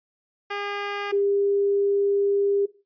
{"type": "tone pair in turn", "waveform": ["10% pulse", "sine"], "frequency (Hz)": [405.9, 401], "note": ["G#4", "G4"], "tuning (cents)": [-40, 39], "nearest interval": "unison", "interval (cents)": 21, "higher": "first", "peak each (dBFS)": -19, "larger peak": "neither", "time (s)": [[0.5, 1.12], [1.12, 2.66]], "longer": "second", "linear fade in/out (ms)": 10, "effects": ["noise-tail reverb RT60 0.3 s tail -17 dB re dry", "resampled to 11025 Hz"]}